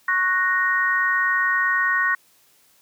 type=chord; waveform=sine; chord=F# major; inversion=second; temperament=equal with one note detuned; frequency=1103 / 1480 / 1864.7 Hz; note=C#6 / F#6 / A#6; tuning=-9 / 0 / 0 cents; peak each=-24 / -23 / -20 dBFS; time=0.08-2.15 s; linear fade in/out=5 ms; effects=white hiss -58 dBFS RMS until 2.81 s + high-pass 80 Hz 12 dB/octave